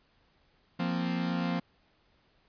45% pulse chord, F suspended fourth, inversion none, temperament equal, 174.61 / 233.1 / 261.6 Hz, F3 / Bb3 / C4, 0 / 0 / 0 cents, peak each -31 / -35 / -35 dBFS, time 0.79-1.6 s, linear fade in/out 10 ms, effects pink hiss -68 dBFS RMS until 2.48 s + resampled to 11025 Hz

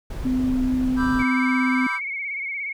brown noise, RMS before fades -30 dBFS, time 0.1-1.23 s, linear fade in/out 5 ms
sine tone, 256.1 Hz, C4, 37 cents flat, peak -19 dBFS, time 0.25-1.87 s, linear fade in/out 5 ms
triangle chord, E minor seventh, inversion second, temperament equal, 987.8 / 1174.7 / 1318.5 / 1568 Hz, B5 / D6 / E6 / G6, 0 / 0 / 0 / 0 cents, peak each -28 / -30 / -31 / -26 dBFS, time 0.96-2 s, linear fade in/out 50 ms
sine tone with vibrato, 2217 Hz, C#7, in tune, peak -26 dBFS, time 1.19-2.73 s, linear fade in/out 10 ms, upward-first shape sine, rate 17 Hz, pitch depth 62 cents each way
effects none

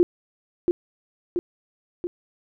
sine tone with echo, 351 Hz, F4, 9 cents sharp, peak -12 dBFS, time 0-0.03 s, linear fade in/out 0 ms, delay 680 ms, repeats 3, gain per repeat -4 dB, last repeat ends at 2.07 s, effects none

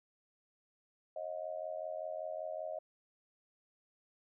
sine tone with amplitude modulation, 629 Hz, D#5, 19 cents sharp, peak -34 dBFS, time 1.16-2.79 s, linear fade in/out 5 ms, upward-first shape sine, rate 85.2 Hz, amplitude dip 95%, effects none

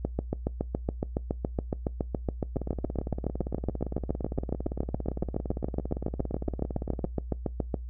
two click trains, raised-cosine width 2 ms, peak -14 / -20 dBFS, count 56 / 80, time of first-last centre 0.05-7.742 / 2.56-7.049 s, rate 7.15 / 17.6 Hz, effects noise-tail reverb RT60 0.2 s tail -24 dB re dry + added 60 Hz sine -35 dBFS peak until 7.89 s

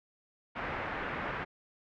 white low-pass noise, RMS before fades -37 dBFS, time 0.55-1.45 s, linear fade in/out 20 ms, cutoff 2000 Hz, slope 24 dB/octave, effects none

